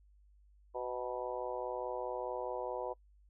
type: harmonic tone with a mistuned harmonic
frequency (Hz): 124.8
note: B2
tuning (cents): +19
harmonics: 3 / 4 / 5 / 6 / 7 / 8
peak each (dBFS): -44 / -40 / -43 / -46 / -46 / -45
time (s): 0.74-2.94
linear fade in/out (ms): 20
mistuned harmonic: 8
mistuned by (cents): -40
effects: noise-tail reverb RT60 0.1 s tail -26 dB re dry + added 50 Hz sine -61 dBFS peak until 3.29 s